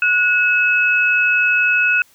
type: tone pair together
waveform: sine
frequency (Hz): 1464 / 2580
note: F#6 / E7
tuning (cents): -19 / -38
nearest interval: minor seventh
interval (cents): 981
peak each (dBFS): -15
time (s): 0.02-2.02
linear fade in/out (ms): 2
effects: white hiss -53 dBFS RMS until 2.14 s